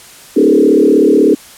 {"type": "tone with frequency modulation", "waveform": "sine", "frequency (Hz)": 356.3, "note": "F4", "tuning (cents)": 35, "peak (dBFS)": -5, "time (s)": [0.36, 1.35], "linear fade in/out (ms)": 10, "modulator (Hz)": 36.2, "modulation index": 2.8, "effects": ["white hiss -37 dBFS RMS until 1.57 s", "low-pass 12000 Hz 12 dB/octave"]}